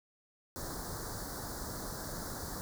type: band-stop noise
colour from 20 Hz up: pink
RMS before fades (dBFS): -41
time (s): 0.56-2.61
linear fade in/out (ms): 0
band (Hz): 1700 to 4200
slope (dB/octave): 48
effects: none